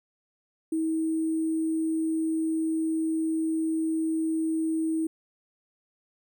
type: tone with sample-and-hold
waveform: sine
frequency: 320.2 Hz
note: D#4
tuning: 50 cents sharp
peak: -24 dBFS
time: 0.72-5.07 s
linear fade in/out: 5 ms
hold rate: 8820 Hz
effects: none